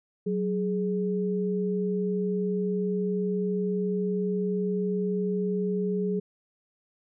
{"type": "tone pair together", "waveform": "sine", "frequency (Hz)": [186.29, 418.2], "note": ["F#3", "G#4"], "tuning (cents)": [12, 12], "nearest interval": "octave + major second", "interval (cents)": 1400, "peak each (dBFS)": [-27, -28], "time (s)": [0.26, 6.2], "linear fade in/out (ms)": 10, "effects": []}